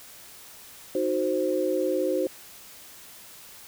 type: chord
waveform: sine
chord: C diminished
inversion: first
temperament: equal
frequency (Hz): 311.1 / 370 / 523.3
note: Eb4 / Gb4 / C5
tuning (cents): 0 / 0 / 0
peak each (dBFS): -29 / -27 / -26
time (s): 0.95-2.27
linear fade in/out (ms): 2
effects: white hiss -47 dBFS RMS until 3.67 s